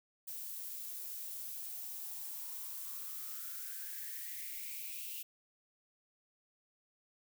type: noise with high-pass filter sweep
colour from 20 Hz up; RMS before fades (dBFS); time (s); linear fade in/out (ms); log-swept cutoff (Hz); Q
violet; -44; 0.27-5.23; 10; 380 to 2800; 8
effects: none